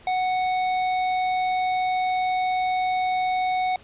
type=tone with tanh clipping; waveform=sine; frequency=740 Hz; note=F#5; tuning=in tune; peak=-23 dBFS; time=0.07-3.76 s; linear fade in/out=2 ms; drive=14 dB; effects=pink hiss -50 dBFS RMS until 3.83 s + resampled to 8000 Hz